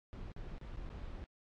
brown noise with dropouts, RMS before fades -45 dBFS, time 0.13-1.24 s, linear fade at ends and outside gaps 0 ms, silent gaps 0.318-0.364 / 0.581-0.613 / 0.762-0.772 / 0.891-0.901 s, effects low-pass 4000 Hz 12 dB/octave + AAC 64 kbps

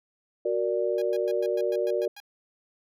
sine chord, Gb augmented, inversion none, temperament equal, 370 / 466.2 / 587.3 Hz, Gb4 / Bb4 / D5, 0 / 0 / 0 cents, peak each -28 dBFS, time 0.45-2.08 s, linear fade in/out 5 ms
10% pulse tone bursts, 820 Hz, G#5, 22 cents flat, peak -34 dBFS, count 9, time 0.98-2.202 s, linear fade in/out 2 ms, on 38 ms, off 110 ms
effects none

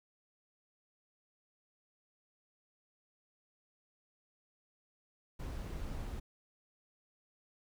brown noise, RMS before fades -41 dBFS, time 5.39-6.2 s, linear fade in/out 10 ms, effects none

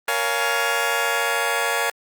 15% pulse chord, Bb minor seventh, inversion none, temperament just, 466.2 / 559.4 / 699.2 / 839.1 Hz, Bb4 / Db5 / F5 / Ab5, 0 / +16 / +2 / +18 cents, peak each -20 dBFS, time 0.08-1.9 s, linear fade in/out 2 ms, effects Opus 32 kbps

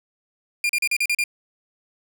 40% pulse tone bursts, 2403 Hz, D7, 39 cents sharp, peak -18 dBFS, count 7, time 0.64-1.239 s, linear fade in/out 2 ms, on 53 ms, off 38 ms, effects none

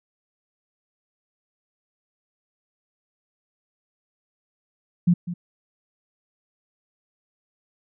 sine tone with echo, 175 Hz, F3, 4 cents sharp, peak -13 dBFS, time 5.07-5.14 s, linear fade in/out 10 ms, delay 200 ms, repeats 1, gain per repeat -13 dB, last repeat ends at 5.34 s, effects none

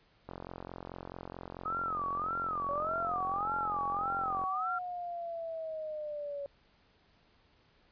click train, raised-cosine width 1 ms, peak -28 dBFS, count 186, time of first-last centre 0.29-4.438 s, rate 44.6 Hz
sine tone with vibrato, 1244.5 Hz, D#6, in tune, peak -32 dBFS, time 1.65-4.79 s, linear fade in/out 10 ms, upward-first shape sine, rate 1.7 Hz, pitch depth 180 cents each way
sine linear two-way sweep, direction up then down, 561 to 852 to 561 Hz, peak -36 dBFS, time 2.69-6.46 s, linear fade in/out 0 ms, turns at 3.52 s
effects pink hiss -67 dBFS RMS until 7.91 s + resampled to 11025 Hz

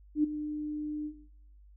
sine tone with ADSR envelope, 300.7 Hz, D4, 41 cents sharp, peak -20 dBFS, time 0.15-1.14 s, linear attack 88 ms, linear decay 11 ms, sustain -12 dB, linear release 82 ms, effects noise-tail reverb RT60 0.8 s tail -18 dB re dry + added 50 Hz sine -53 dBFS peak until 1.76 s

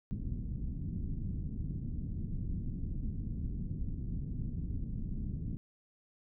pink low-pass noise, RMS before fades -37 dBFS, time 0.11-5.57 s, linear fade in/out 0 ms, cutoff 230 Hz, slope 24 dB/octave, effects none

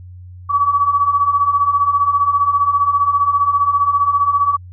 sine beating tone pair, 1129 / 1144 Hz, C#6 / D6, +31 / -46 cents, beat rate 15 Hz, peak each -18 / -13 dBFS, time 0.49-4.57 s, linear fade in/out 20 ms, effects added 90 Hz sine -33 dBFS peak until 4.72 s

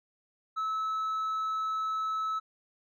triangle tone with hard clipping, 1300 Hz, E6, 24 cents flat, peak -28 dBFS, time 0.56-2.4 s, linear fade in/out 20 ms, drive 1 dB, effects none

